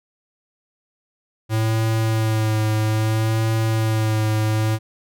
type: tone with vibrato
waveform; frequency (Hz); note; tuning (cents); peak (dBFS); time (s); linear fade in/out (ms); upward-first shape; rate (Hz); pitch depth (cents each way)
square; 110; A2; 0; -18; 1.49-4.79; 50; sine; 0.61; 26
effects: none